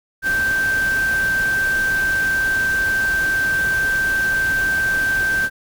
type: tone in noise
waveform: sine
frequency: 1562 Hz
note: G6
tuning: 7 cents flat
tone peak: -16 dBFS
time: 0.22-5.5 s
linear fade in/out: 50 ms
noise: pink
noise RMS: -30 dBFS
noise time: 0.22-5.5 s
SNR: +11 dB
effects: none